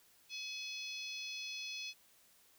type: harmonic tone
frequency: 850 Hz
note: G#5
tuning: 40 cents sharp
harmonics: 3 / 4 / 5 / 6 / 7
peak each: -45 / -47 / -49 / -51 / -52 dBFS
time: 0.29-1.94 s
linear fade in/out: 50 ms
effects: white hiss -67 dBFS RMS until 2.58 s